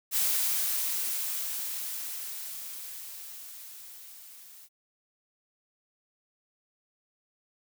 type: noise with level ramp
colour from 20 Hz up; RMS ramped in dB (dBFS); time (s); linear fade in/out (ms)
blue; -26 to -51; 0.11-4.69; 50
effects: none